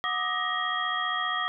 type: tone cluster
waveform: sine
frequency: 731 / 1190 / 1265 / 1883 / 3258 Hz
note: F#5 / D6 / D#6 / A#6 / G#7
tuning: -21 / +22 / +28 / +17 / -34 cents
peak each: -36 / -32 / -32 / -31 / -33 dBFS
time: 0.04-1.48 s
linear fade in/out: 0 ms
effects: none